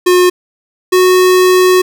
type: tone pair in turn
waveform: square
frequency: 360 / 367.6 Hz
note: F#4 / F#4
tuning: -47 / -11 cents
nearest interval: unison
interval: 36 cents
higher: second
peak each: -6 dBFS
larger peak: neither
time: 0.06-0.3 / 0.92-1.82 s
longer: second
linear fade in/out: 10 ms
effects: none